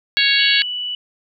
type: harmonic tone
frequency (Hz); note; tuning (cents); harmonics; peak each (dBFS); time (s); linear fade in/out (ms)
554.4; C#5; 0; 3 / 4 / 5 / 6 / 7 / 8; -20 / -20 / -20 / -20 / -20 / -20; 0.17-0.62; 0
type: tone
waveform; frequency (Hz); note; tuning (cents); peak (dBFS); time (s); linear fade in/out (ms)
sine; 2960; F#7; 0; -22; 0.39-0.95; 2
effects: none